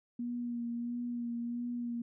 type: tone with vibrato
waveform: sine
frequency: 238.6 Hz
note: A#3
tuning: 41 cents sharp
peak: -34 dBFS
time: 0.19-2.02 s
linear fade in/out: 5 ms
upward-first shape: sine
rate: 1.5 Hz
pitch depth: 23 cents each way
effects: none